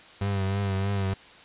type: tone with vibrato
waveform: 35% pulse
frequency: 98 Hz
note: G2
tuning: in tune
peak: -23 dBFS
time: 0.21-1.14 s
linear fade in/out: 5 ms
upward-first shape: triangle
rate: 3.2 Hz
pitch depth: 49 cents each way
effects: white hiss -49 dBFS RMS until 1.44 s + resampled to 8000 Hz